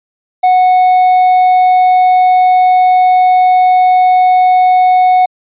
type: tone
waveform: triangle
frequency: 736 Hz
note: F#5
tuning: 9 cents flat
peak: -3 dBFS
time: 0.43-5.26 s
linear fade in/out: 10 ms
effects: resampled to 8000 Hz